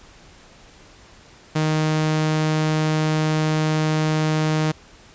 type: tone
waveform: sawtooth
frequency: 155.56 Hz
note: D#3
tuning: in tune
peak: -14 dBFS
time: 1.55-4.72 s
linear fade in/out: 10 ms
effects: pink hiss -48 dBFS RMS until 5.14 s + resampled to 16000 Hz